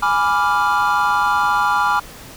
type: chord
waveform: triangle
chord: G# diminished seventh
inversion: none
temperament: equal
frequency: 830.6 / 987.8 / 1174.7 / 1396.9 Hz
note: G#5 / B5 / D6 / F6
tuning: 0 / 0 / 0 / 0 cents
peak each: -18 dBFS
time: 0.02-2 s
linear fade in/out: 10 ms
effects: pink hiss -38 dBFS RMS until 2.36 s